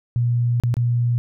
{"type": "tone with dropouts", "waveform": "sine", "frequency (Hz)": 120, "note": "B2", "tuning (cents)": -49, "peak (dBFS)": -16, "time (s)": [0.16, 1.18], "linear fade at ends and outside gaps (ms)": 0, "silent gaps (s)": [[0.6, 0.636], [0.741, 0.768]], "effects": []}